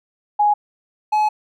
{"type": "tone pair in turn", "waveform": ["sine", "triangle"], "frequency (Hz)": [832, 851], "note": ["G#5", "G#5"], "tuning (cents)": [3, 42], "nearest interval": "unison", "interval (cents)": 39, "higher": "second", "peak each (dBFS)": -12, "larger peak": "neither", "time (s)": [[0.39, 0.54], [1.12, 1.29]], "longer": "second", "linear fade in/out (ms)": 10, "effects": []}